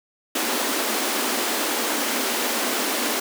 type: high-pass noise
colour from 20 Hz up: pink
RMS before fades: -24 dBFS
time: 0.35-3.2 s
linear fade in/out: 5 ms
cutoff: 220 Hz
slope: 96 dB/octave
effects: none